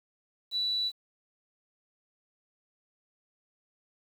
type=tone; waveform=sine; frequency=3951 Hz; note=B7; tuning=in tune; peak=-27 dBFS; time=0.51-0.92 s; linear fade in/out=50 ms; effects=9-bit